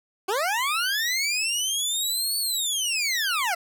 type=linear two-way sweep; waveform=20% pulse; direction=up then down; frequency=358.1 to 4491 to 652 Hz; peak=-18 dBFS; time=0.28-3.55 s; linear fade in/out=10 ms; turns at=2.38 s; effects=none